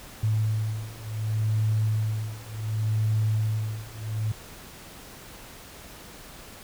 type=beating tone pair; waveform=sine; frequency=108.2 / 108.88 Hz; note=A2 / A2; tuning=-29 / -18 cents; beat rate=0.68 Hz; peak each=-27 / -26 dBFS; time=0.23-4.32 s; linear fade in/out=5 ms; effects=pink hiss -45 dBFS RMS until 6.63 s